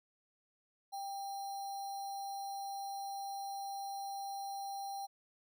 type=tone with sample-and-hold; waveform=sine; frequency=791 Hz; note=G5; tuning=15 cents sharp; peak=-39 dBFS; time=0.92-5.07 s; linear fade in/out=20 ms; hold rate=4900 Hz; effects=none